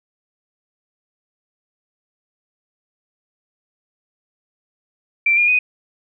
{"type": "tone with pitch steps", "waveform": "sine", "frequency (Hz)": [2349, 2419, 2492], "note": ["D7", "D#7", "D#7"], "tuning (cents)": [0, -49, 2], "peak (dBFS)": -12, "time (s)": [5.26, 5.59], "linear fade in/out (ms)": 5, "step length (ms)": 110, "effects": []}